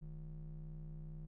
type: ring-modulated tone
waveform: triangle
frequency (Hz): 93.5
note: F#2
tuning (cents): +19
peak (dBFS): -40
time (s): 0.01-1.27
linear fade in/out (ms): 20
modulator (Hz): 62.4
effects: none